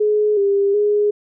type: tone with pitch steps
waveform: sine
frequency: 421.9 / 399.1 / 415.3 Hz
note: G#4 / G4 / G#4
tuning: +27 / +31 / 0 cents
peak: -13 dBFS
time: 0-1.11 s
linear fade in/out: 10 ms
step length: 370 ms
effects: none